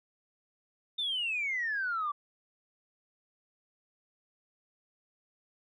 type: exponential sweep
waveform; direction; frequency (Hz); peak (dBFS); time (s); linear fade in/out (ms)
sine; down; 3652 to 1144; -29; 0.98-2.12; 10
effects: tanh soft clip ceiling -25 dBFS